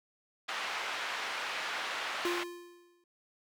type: band-pass noise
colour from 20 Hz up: pink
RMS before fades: -37 dBFS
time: 0.48-2.44 s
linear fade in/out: 10 ms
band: 1000 to 3200 Hz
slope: 12 dB/octave
type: tone with exponential decay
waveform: square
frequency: 349.2 Hz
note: F4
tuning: in tune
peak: -30 dBFS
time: 2.25-3.04 s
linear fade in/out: 2 ms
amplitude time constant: 170 ms
effects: none